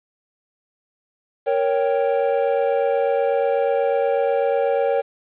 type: chord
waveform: triangle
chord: G diminished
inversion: first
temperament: equal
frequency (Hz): 466.2 / 554.4 / 784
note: Bb4 / Db5 / G5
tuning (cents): 0 / 0 / 0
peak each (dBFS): -19 / -18 / -23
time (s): 1.46-5.02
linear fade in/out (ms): 20
effects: resampled to 8000 Hz + 8-bit